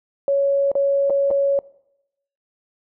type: tone with dropouts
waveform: sine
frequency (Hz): 557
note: C#5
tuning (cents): +8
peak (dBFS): -15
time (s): 0.28-1.59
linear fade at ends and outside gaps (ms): 1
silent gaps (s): 0.716-0.753 / 1.098-1.104 / 1.305-1.311
effects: noise-tail reverb RT60 0.8 s tail -21 dB re dry